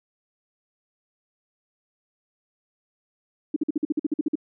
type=tone bursts; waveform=sine; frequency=302.3 Hz; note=D#4; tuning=50 cents flat; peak=-19 dBFS; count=12; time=3.54-4.355 s; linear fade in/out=5 ms; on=23 ms; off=49 ms; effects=none